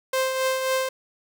sawtooth tone with tremolo, 523.3 Hz, C5, in tune, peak -16 dBFS, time 0.13-0.89 s, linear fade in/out 5 ms, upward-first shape triangle, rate 3.7 Hz, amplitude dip 50%, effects none

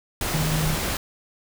sine tone in noise, 156 Hz, D#3, 5 cents sharp, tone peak -23 dBFS, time 0.34-0.75 s, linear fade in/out 2 ms, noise pink, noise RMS -26 dBFS, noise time 0.21-0.97 s, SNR 0 dB, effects none

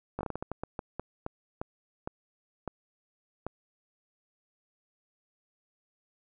slowing click train, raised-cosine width 1 ms, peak -20 dBFS, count 16, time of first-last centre 0.19-3.466 s, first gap 18 ms, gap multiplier 1.31, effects none

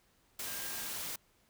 sine tone in noise, 1608 Hz, G6, 44 cents sharp, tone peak -50 dBFS, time 0.46-0.88 s, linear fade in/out 5 ms, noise white, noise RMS -40 dBFS, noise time 0.39-1.16 s, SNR -13 dB, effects pink hiss -70 dBFS RMS until 1.49 s

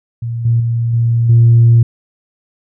sine tone with level steps, 116.8 Hz, A#2, 4 cents sharp, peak -17 / -8 / -12 / -9 / -3 dBFS, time 0.22-1.83 s, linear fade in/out 5 ms, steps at 0.45 / 0.6 / 0.93 / 1.29 s, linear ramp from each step 5 ms, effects tanh soft clip ceiling -1 dBFS

